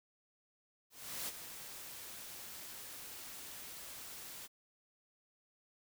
white noise with ADSR envelope, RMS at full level -40 dBFS, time 0.9-4.48 s, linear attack 380 ms, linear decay 26 ms, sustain -9 dB, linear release 29 ms, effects none

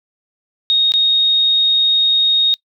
sine tone with dropouts, 3729 Hz, A#7, in tune, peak -10 dBFS, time 0.7-2.54 s, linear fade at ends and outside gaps 0 ms, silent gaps 0.92-0.938 s, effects noise-tail reverb RT60 0.1 s tail -25 dB re dry

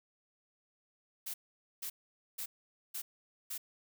blue noise bursts, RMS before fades -40 dBFS, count 5, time 1.26-3.58 s, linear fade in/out 10 ms, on 80 ms, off 480 ms, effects none

